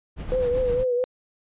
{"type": "noise with tremolo", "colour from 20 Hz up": "brown", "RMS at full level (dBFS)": -29, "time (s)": [0.16, 0.85], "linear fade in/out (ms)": 50, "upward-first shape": "sine", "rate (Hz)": 7.8, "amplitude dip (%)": 45}
{"type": "tone with vibrato", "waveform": "sine", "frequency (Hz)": 499.3, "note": "B4", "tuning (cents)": 19, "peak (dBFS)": -20, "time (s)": [0.32, 1.04], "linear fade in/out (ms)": 0, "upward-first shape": "triangle", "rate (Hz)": 4.4, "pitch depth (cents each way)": 69}
{"effects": ["resampled to 8000 Hz"]}